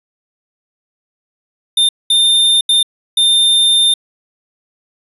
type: tone bursts at uneven times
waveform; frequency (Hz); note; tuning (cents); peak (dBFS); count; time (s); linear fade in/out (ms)
square; 3610; A7; +44; -9; 4; 1.77-1.89 / 2.1-2.61 / 2.69-2.83 / 3.17-3.94; 5
effects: resampled to 32000 Hz + 8-bit